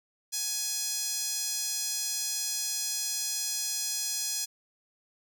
sawtooth tone with high-pass filter, 837 Hz, G#5, 13 cents sharp, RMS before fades -32 dBFS, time 0.32-4.46 s, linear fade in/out 20 ms, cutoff 5700 Hz, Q 1.8, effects none

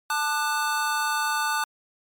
square chord, D major, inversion second, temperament equal with one note detuned, 880 / 1199.3 / 1480 Hz, A5 / D6 / F#6, 0 / +36 / 0 cents, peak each -28 / -29 / -28 dBFS, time 0.1-1.64 s, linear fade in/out 2 ms, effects MP3 96 kbps

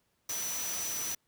sine tone in noise, 5940 Hz, F#8, 6 cents sharp, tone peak -35 dBFS, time 0.29-1.15 s, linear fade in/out 5 ms, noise white, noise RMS -38 dBFS, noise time 0.29-1.15 s, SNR 0 dB, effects pink hiss -75 dBFS RMS until 1.27 s + high-pass 60 Hz 12 dB/octave

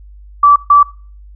sine tone bursts at uneven times, 1157 Hz, D6, 26 cents flat, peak -3 dBFS, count 2, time 0.43-0.56 / 0.7-0.83 s, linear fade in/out 5 ms, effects noise-tail reverb RT60 0.4 s tail -22 dB re dry + added 50 Hz sine -34 dBFS peak until 1.35 s

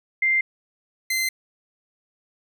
sine / sawtooth tone pair in turn, 2093 / 2071 Hz, C7 / C7, 0 / -18 cents, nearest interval unison, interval 18 cents, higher first, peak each -17 / -18 dBFS, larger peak first, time 0.22-0.41 / 1.1-1.29 s, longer neither, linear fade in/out 5 ms, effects none

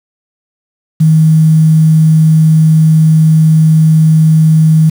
sine tone with quantisation, 158 Hz, D#3, 27 cents sharp, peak -3 dBFS, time 1-4.9 s, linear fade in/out 10 ms, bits 5, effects none

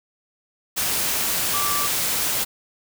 sine tone in noise, 1165 Hz, D6, 14 cents flat, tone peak -25 dBFS, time 1.53-1.88 s, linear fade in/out 20 ms, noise white, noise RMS -23 dBFS, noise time 0.76-2.45 s, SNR -5 dB, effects none

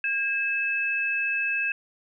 sine tone pair together, 1620 / 2603 Hz, G#6 / E7, -43 / -22 cents, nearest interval minor sixth, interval 821 cents, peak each -28 / -25 dBFS, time 0.04-1.72 s, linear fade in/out 2 ms, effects none

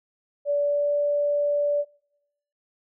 sine tone with pitch glide, 577 to 581.3 Hz, D5 to D5, -31 to -18 cents, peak -20 dBFS, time 0.45-1.85 s, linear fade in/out 50 ms, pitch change +13 cents, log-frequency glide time 0.57-0.93 s, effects noise-tail reverb RT60 0.8 s tail -22 dB re dry

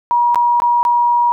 sine tone with dropouts, 957 Hz, A#5, 45 cents sharp, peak -10 dBFS, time 0.11-1.32 s, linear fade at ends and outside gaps 0 ms, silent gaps 0.346-0.357 / 0.601-0.62 / 0.83-0.851 s, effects none

